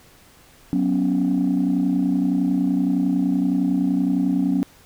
sine chord, F# suspended fourth, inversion none, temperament just, 185 / 246.7 / 277.5 Hz, F#3 / B3 / C#4, 0 / -2 / +2 cents, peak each -21 / -22 / -19 dBFS, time 0.73-4.63 s, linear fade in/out 0 ms, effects tanh soft clip ceiling -12 dBFS + pink hiss -51 dBFS RMS until 4.85 s

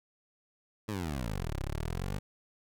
15% pulse exponential two-way sweep, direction down then up, 111.8 to 32.7 to 51.9 Hz, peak -27 dBFS, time 0.88-2.19 s, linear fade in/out 10 ms, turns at 1.58 s, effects none

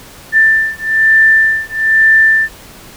sine beating tone pair, 1775 / 1776.1 Hz, A6 / A6, +15 / +16 cents, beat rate 1.1 Hz, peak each -10 dBFS, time 0.32-2.49 s, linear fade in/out 50 ms, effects pink hiss -36 dBFS RMS until 2.96 s

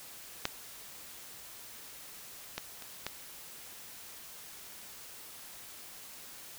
clicks, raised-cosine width 0.2 ms, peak -12 / -17 / -28 / -17 dBFS, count 4, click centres 0.454 / 2.58 / 2.823 / 3.066 s, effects white hiss -49 dBFS RMS until 6.58 s

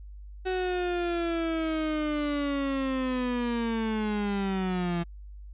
35% pulse linear sweep, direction down, 374.1 to 169.1 Hz, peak -25 dBFS, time 0.45-5.04 s, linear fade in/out 20 ms, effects added 50 Hz sine -41 dBFS peak until 5.53 s + resampled to 8000 Hz

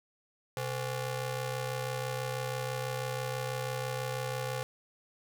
sawtooth ring-modulated tone, 319.9 Hz, D#4, 48 cents sharp, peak -26 dBFS, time 0.57-4.63 s, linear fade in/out 0 ms, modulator 193 Hz, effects none

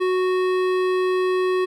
sine tone with hard clipping, 369.2 Hz, F#4, 4 cents flat, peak -20 dBFS, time 0-1.66 s, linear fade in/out 20 ms, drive 15 dB, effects none

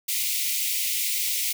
white high-pass noise, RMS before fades -26 dBFS, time 0.08-1.53 s, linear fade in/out 10 ms, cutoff 2000 Hz, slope 96 dB/octave, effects none

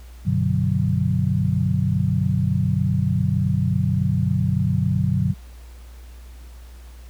sine chord, G major seventh, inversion none, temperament equal with one note detuned, 96.15 / 123.47 / 146.83 / 185 Hz, G2 / B2 / D3 / F#3, -33 / 0 / 0 / 0 cents, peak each -23 dBFS, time 0.25-5.34 s, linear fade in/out 20 ms, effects added 60 Hz sine -38 dBFS peak until 7.09 s + pink hiss -52 dBFS RMS until 7.09 s

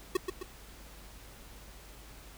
square tone with echo, 370 Hz, F#4, in tune, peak -25 dBFS, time 0.15-0.17 s, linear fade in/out 5 ms, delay 130 ms, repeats 2, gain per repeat -6 dB, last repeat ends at 0.43 s, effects added 50 Hz sine -52 dBFS peak until 2.37 s + pink hiss -53 dBFS RMS until 2.37 s

